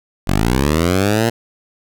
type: linear sweep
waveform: 10% pulse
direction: up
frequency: 44.1 to 118.2 Hz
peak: -5 dBFS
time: 0.27-1.3 s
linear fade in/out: 10 ms
effects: none